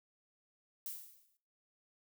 violet noise with exponential decay, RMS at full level -40 dBFS, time 0.86-1.37 s, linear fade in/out 1 ms, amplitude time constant 110 ms, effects noise-tail reverb RT60 0.5 s tail -19 dB re dry

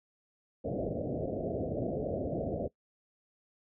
white low-pass noise, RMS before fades -34 dBFS, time 0.64-2.68 s, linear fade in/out 10 ms, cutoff 680 Hz, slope 96 dB/octave, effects noise-tail reverb RT60 0.1 s tail -21 dB re dry + high-pass 60 Hz 12 dB/octave

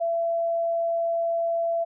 sine tone, 672 Hz, E5, 33 cents sharp, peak -22 dBFS, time 0-1.85 s, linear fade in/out 20 ms, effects none

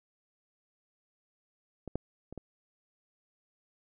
clicks, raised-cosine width 2 ms, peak -26 / -18 / -30 / -27 dBFS, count 4, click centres 1.877 / 1.956 / 2.326 / 2.377 s, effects none

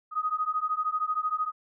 sine beating tone pair, 1244.5 / 1257.5 Hz, D#6 / D#6, 0 / +18 cents, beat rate 13 Hz, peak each -29 / -29 dBFS, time 0.11-1.52 s, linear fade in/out 50 ms, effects none

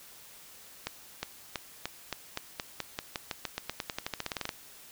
accelerating click train, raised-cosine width 0.2 ms, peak -15 dBFS, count 26, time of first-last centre 0.87-4.491 s, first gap 360 ms, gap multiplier 0.91, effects white hiss -52 dBFS RMS until 4.91 s

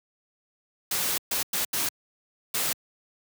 white noise bursts at uneven times, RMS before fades -27 dBFS, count 5, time 0.91-1.18 / 1.31-1.43 / 1.53-1.65 / 1.73-1.89 / 2.54-2.73 s, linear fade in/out 5 ms, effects high-pass 100 Hz 12 dB/octave

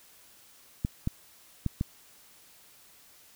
clicks, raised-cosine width 5 ms, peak -15 dBFS, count 4, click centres 0.849 / 1.074 / 1.663 / 1.811 s, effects white hiss -57 dBFS RMS until 3.35 s

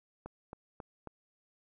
click train, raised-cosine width 1 ms, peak -29 dBFS, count 4, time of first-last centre 0.26-1.073 s, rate 3.69 Hz, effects none

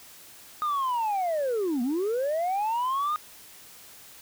sine linear two-way sweep, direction down then up, 1242 to 230.3 to 1242 Hz, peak -22 dBFS, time 0.62-3.16 s, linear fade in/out 0 ms, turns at 1.82 s, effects tanh soft clip ceiling -23 dBFS + white hiss -49 dBFS RMS until 4.21 s

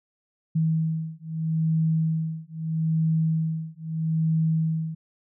sine beating tone pair, 160 / 160.78 Hz, D#3 / E3, +49 / -43 cents, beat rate 0.78 Hz, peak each -25 dBFS, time 0.55-4.95 s, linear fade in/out 10 ms, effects none

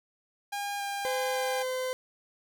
sawtooth tone with vibrato, 806 Hz, G5, 48 cents sharp, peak -28 dBFS, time 0.52-1.63 s, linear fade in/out 10 ms, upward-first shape square, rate 1.8 Hz, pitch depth 8 cents each way
40% pulse tone, 513 Hz, C5, 34 cents flat, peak -29 dBFS, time 1.05-1.93 s, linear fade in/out 0 ms
effects none

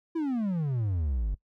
triangle exponential sweep, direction down, 340 to 46.25 Hz, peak -24 dBFS, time 0.15-1.35 s, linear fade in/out 10 ms, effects noise-tail reverb RT60 0.1 s tail -21 dB re dry

